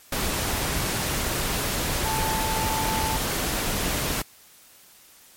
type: tone in noise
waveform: sine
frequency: 880 Hz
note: A5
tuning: in tune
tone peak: -27 dBFS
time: 2.05-3.17 s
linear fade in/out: 5 ms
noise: pink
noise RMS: -26 dBFS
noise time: 0.12-4.22 s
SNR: -4 dB
effects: white hiss -52 dBFS RMS until 5.36 s + MP3 64 kbps